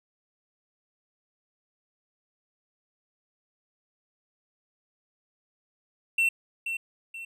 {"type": "tone with echo", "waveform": "triangle", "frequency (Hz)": 2703, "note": "E7", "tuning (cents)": 43, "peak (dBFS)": -19, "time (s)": [6.18, 6.29], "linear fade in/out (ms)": 5, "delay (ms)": 480, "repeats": 2, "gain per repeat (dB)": -8, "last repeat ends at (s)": 7.25, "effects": []}